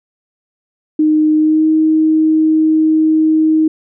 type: tone with pitch glide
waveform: sine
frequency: 308.3 to 314.4 Hz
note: D#4 to D#4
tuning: -16 to +18 cents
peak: -8 dBFS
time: 0.99-3.68 s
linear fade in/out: 5 ms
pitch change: +34 cents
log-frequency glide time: 1.36-1.67 s
effects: none